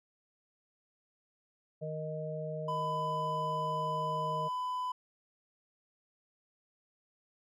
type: harmonic tone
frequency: 155.56 Hz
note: D#3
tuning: in tune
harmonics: 1 / 3 / 4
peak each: -39 / -42 / -39 dBFS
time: 1.81-4.49 s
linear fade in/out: 20 ms
type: tone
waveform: triangle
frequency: 1002 Hz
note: B5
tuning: 25 cents sharp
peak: -31 dBFS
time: 2.68-4.92 s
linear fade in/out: 5 ms
effects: none